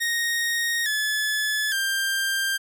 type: tone with pitch steps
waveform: sawtooth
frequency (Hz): 1864.7 / 1719.8 / 1586.2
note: A#6 / A6 / G6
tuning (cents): 0 / -40 / +20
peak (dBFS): -19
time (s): 0-2.58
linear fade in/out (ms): 20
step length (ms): 860
effects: none